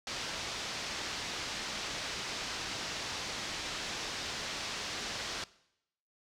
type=low-pass noise; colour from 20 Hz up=white; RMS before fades=-39 dBFS; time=0.07-5.44 s; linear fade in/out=2 ms; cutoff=5700 Hz; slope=24 dB/octave; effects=noise-tail reverb RT60 0.8 s tail -20 dB re dry

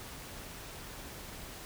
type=silence; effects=pink hiss -46 dBFS RMS until 1.65 s

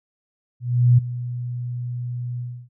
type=tone with ADSR envelope; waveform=sine; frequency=122.3 Hz; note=B2; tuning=16 cents flat; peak=-9 dBFS; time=0.6-2.69 s; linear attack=380 ms; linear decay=12 ms; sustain=-16 dB; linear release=300 ms; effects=none

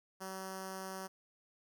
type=tone with notch filter; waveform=5% pulse; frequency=190 Hz; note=F#3; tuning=46 cents sharp; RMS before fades=-44 dBFS; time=0.2-1.08 s; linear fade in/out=20 ms; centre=2300 Hz; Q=0.95; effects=none

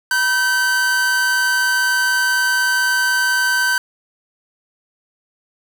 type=tone pair together; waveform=45% pulse; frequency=970.8 / 1541 Hz; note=B5 / G6; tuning=-30 / -30 cents; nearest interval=minor sixth; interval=800 cents; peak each=-25 / -15 dBFS; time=0.11-3.78 s; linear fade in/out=2 ms; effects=none

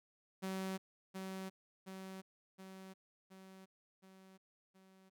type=tone with echo; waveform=sawtooth; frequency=190 Hz; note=F#3; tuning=46 cents sharp; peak=-35 dBFS; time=0.42-0.78 s; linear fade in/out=20 ms; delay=720 ms; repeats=6; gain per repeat=-4 dB; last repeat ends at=5.1 s; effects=none

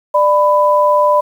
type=tone pair together; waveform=sine; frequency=594 / 996.7 Hz; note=D5 / B5; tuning=+20 / +16 cents; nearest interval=major sixth; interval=896 cents; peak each=-11 dBFS; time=0.14-1.21 s; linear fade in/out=10 ms; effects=7-bit

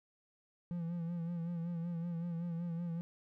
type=tone with vibrato; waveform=triangle; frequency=170 Hz; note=F3; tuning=46 cents flat; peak=-34 dBFS; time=0.71-3.01 s; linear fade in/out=0 ms; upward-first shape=sine; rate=5.3 Hz; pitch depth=51 cents each way; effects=none

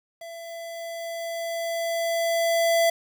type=tone with level ramp; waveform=square; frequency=670 Hz; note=E5; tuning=28 cents sharp; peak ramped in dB=-38 to -18 dBFS; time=0.21-2.9 s; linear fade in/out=5 ms; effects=9-bit

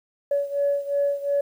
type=beating tone pair; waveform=sine; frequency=566 / 568.8 Hz; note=C#5 / C#5; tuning=+36 / +45 cents; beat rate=2.8 Hz; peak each=-22 / -25 dBFS; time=0.31-1.41 s; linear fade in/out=5 ms; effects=tanh soft clip ceiling -14 dBFS + 9-bit

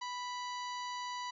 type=harmonic tone with a mistuned harmonic; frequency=987.8 Hz; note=B5; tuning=in tune; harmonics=1 / 2 / 3 / 4 / 5 / 6 / 7; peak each=-39 / -47 / -51 / -50 / -51 / -54 / -57 dBFS; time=0.01-1.31 s; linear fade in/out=10 ms; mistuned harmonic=5; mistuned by=-86 cents; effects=none

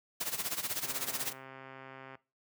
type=noise with tremolo; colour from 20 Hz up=white; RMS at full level=-33 dBFS; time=0.2-1.33 s; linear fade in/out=10 ms; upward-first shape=sine; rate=16 Hz; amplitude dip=80%
type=click train; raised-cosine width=0.5 ms; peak=-33 dBFS; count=177; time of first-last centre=0.83-2.153 s; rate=133 Hz
effects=noise-tail reverb RT60 0.3 s tail -20 dB re dry + high-pass 80 Hz 12 dB/octave

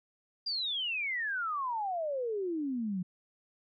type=exponential sweep; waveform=sine; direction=down; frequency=4862 to 174.61 Hz; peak=-31 dBFS; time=0.46-3.03 s; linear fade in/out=10 ms; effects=none

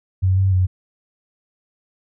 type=tone with pitch steps; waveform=sine; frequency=93.8 / 95.9 / 92.2 Hz; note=F#2 / G2 / F#2; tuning=+24 / -37 / -6 cents; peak=-13 dBFS; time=0.22-0.67 s; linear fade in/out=20 ms; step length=150 ms; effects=none

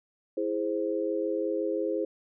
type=chord; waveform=sine; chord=E augmented; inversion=none; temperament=equal; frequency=329.6 / 415.3 / 523.3 Hz; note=E4 / G#4 / B#4; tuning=0 / 0 / 0 cents; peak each=-31 dBFS; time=0.37-2.05 s; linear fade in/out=5 ms; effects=none

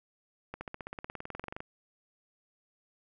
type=accelerating click train; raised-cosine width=0.5 ms; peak=-24 dBFS; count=21; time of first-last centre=0.54-1.604 s; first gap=70 ms; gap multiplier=0.97; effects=none

